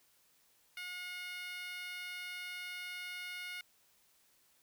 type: tone with high-pass filter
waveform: 10% pulse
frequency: 720 Hz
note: F#5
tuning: 47 cents flat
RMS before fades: -44 dBFS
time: 0.77-3.61 s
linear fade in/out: 2 ms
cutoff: 1800 Hz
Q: 3.6
effects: white hiss -70 dBFS RMS until 4.62 s